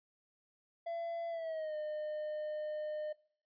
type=tone with pitch glide; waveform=triangle; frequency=675 to 608.3 Hz; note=E5 to D#5; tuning=+41 to -39 cents; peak=-35 dBFS; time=0.86-3.13 s; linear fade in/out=10 ms; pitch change=-180 cents; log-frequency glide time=1.29-1.76 s; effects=noise-tail reverb RT60 0.5 s tail -21 dB re dry + resampled to 11025 Hz